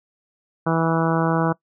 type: harmonic tone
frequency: 163.8 Hz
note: E3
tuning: 11 cents flat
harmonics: 1 / 2 / 3 / 4 / 5 / 6 / 7 / 8 / 9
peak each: -21 / -24 / -26 / -27 / -28 / -29 / -29 / -30 / -31 dBFS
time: 0.66-1.53 s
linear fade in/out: 10 ms
effects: noise-tail reverb RT60 0.1 s tail -22 dB re dry